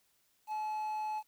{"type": "tone with quantisation", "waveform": "triangle", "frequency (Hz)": 858, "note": "A5", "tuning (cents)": -44, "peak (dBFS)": -32, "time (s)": [0.47, 1.23], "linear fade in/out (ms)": 50, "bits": 10, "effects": ["white hiss -73 dBFS RMS until 1.27 s"]}